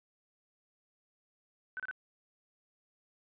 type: tone bursts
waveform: sine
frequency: 1516 Hz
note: F#6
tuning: 42 cents sharp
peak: -36 dBFS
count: 3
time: 1.77-1.911 s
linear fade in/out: 0 ms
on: 27 ms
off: 30 ms
effects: resampled to 8000 Hz + 12-bit